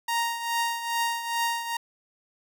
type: tone with tremolo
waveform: sawtooth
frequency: 932.3 Hz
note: A#5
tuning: in tune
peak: -19 dBFS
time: 0.08-1.77 s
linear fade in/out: 5 ms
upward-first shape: triangle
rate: 2.4 Hz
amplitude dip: 70%
effects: none